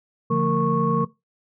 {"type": "tone cluster", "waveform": "sine", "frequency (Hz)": [143.4, 173, 225.4, 462, 1102], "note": ["D3", "F3", "A3", "A#4", "C#6"], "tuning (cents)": [-41, -16, 42, -16, -11], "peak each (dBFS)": -24, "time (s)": [0.3, 1.05], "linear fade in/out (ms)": 10, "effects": ["noise-tail reverb RT60 0.2 s tail -18 dB re dry", "tanh soft clip ceiling -7 dBFS"]}